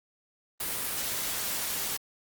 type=noise; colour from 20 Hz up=white; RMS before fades=-32 dBFS; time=0.6-1.97 s; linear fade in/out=5 ms; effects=Opus 32 kbps